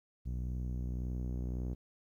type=tone with low-pass filter sweep; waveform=sawtooth; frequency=61.8 Hz; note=B1; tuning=2 cents sharp; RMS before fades=-37 dBFS; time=0.25-1.75 s; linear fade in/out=20 ms; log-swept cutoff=170 to 360 Hz; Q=0.88; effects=12-bit